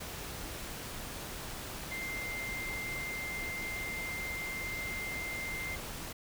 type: tone in noise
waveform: sine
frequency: 2093 Hz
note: C7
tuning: in tune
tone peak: -37 dBFS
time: 1.91-5.76 s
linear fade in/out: 10 ms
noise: pink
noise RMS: -42 dBFS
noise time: 0-6.13 s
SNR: +2 dB
effects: none